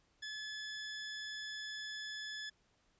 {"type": "tone", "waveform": "20% pulse", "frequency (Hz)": 1719, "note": "A6", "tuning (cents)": -41, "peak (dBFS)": -37, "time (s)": [0.22, 2.5], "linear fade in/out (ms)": 10, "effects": ["pink hiss -74 dBFS RMS until 2.99 s", "resampled to 16000 Hz"]}